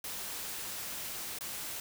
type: noise with dropouts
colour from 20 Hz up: white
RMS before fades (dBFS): -40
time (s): 0.04-1.8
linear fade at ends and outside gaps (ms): 2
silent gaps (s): 1.387-1.408
effects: none